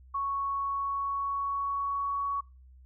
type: tone with pitch glide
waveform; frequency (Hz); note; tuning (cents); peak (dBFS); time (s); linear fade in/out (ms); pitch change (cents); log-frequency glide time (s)
sine; 1109 to 1121.2; C#6 to C#6; 0 to +19; -28; 0.14-2.41; 10; +19; 0.48-2.29
effects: noise-tail reverb RT60 0.3 s tail -23 dB re dry + added 64 Hz sine -51 dBFS peak until 2.85 s